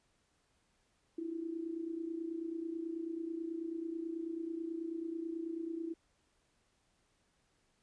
sine tone with amplitude modulation, 330 Hz, E4, 2 cents sharp, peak -34 dBFS, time 1.18-5.94 s, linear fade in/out 5 ms, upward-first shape sine, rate 29.2 Hz, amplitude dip 70%, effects pink hiss -75 dBFS RMS until 7.82 s + resampled to 22050 Hz

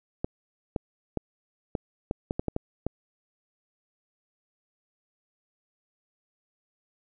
clicks, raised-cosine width 2 ms, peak -14 dBFS, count 10, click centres 0.245 / 0.762 / 1.173 / 1.752 / 2.111 / 2.309 / 2.395 / 2.483 / 2.564 / 2.866 s, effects none

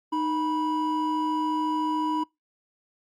triangle tone pair together, 308.6 / 979.7 Hz, D#4 / B5, -14 / -14 cents, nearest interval octave + minor sixth, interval 2000 cents, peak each -25 dBFS, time 0.12-2.24 s, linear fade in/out 10 ms, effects noise-tail reverb RT60 0.2 s tail -26 dB re dry + Opus 48 kbps

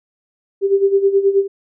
sine tone with tremolo, 394.1 Hz, G4, 9 cents sharp, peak -8 dBFS, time 0.61-1.48 s, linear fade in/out 50 ms, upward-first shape sine, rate 9.4 Hz, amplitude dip 75%, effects none

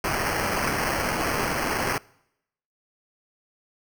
white noise with sample-and-hold, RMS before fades -26 dBFS, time 0.04-1.98 s, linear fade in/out 2 ms, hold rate 3675 Hz, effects noise-tail reverb RT60 0.8 s tail -24 dB re dry

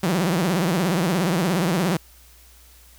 sawtooth tone with vibrato, 176.8 Hz, F3, 22 cents sharp, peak -15 dBFS, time 0.03-1.97 s, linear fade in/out 5 ms, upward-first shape triangle, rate 17 Hz, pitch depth 240 cents each way, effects added 60 Hz sine -50 dBFS peak until 2.98 s + white hiss -52 dBFS RMS until 2.98 s

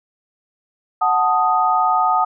sine chord, D# diminished, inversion first, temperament equal, 740 / 880 / 1244.5 Hz, F#5 / A5 / D#6, 0 / 0 / 0 cents, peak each -18 / -19 / -17 dBFS, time 1.01-2.25 s, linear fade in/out 10 ms, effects none

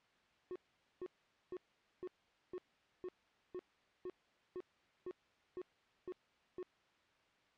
triangle tone bursts, 364.1 Hz, F#4, 28 cents flat, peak -40 dBFS, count 13, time 0.51-6.628 s, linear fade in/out 0 ms, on 46 ms, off 460 ms, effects white hiss -72 dBFS RMS until 7.57 s + low-pass 3000 Hz 12 dB/octave

